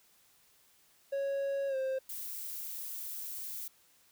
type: tone with pitch glide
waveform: triangle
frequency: 553 to 528 Hz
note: C#5 to C5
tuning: -4 to +16 cents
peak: -29 dBFS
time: 1.12-1.99 s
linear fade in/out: 10 ms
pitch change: -80 cents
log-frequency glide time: 1.68-1.76 s
type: noise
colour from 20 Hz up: violet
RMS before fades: -41 dBFS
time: 2.09-3.68 s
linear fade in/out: 5 ms
effects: white hiss -66 dBFS RMS until 4.11 s